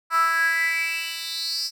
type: tone with high-pass filter sweep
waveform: 10% pulse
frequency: 329.6 Hz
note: E4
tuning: in tune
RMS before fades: -24 dBFS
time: 0.1-1.71 s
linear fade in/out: 50 ms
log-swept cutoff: 1200 to 5300 Hz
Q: 7.9
effects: none